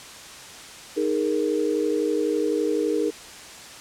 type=chord; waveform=sine; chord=D# suspended fourth; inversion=none; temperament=just; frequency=311.1 / 414.8 / 466.7 Hz; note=D#4 / G#4 / A#4; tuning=0 / -2 / +2 cents; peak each=-25 dBFS; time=0.96-3.11 s; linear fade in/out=20 ms; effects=white hiss -41 dBFS RMS until 3.8 s + low-pass 8000 Hz 12 dB/octave